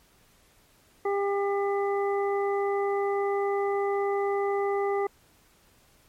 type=harmonic tone; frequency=400 Hz; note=G4; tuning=35 cents sharp; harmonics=1 / 2 / 3 / 5; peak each=-25 / -31 / -35 / -39 dBFS; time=1.05-5.07 s; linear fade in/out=5 ms; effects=pink hiss -61 dBFS RMS until 6.08 s + MP3 64 kbps